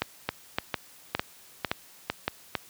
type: two click trains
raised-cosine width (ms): 0.3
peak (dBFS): -10 / -9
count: 6 / 5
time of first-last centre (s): 0.29-2.552 / 0.02-2.28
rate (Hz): 2.21 / 1.77
effects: white hiss -53 dBFS RMS until 2.69 s + high-pass 60 Hz 12 dB/octave